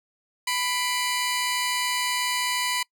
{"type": "tone cluster", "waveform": "15% pulse", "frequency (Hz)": [993, 2131, 2371], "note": ["B5", "C7", "D7"], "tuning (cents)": [9, 31, 16], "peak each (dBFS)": [-19, -28, -23], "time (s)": [0.47, 2.83], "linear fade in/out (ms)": 5, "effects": ["noise-tail reverb RT60 0.1 s tail -26 dB re dry"]}